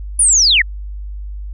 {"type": "linear sweep", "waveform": "sine", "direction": "down", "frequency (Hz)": [9890, 1730], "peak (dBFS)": -8, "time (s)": [0.19, 0.62], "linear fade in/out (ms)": 5, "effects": ["added 50 Hz sine -24 dBFS peak until 1.53 s"]}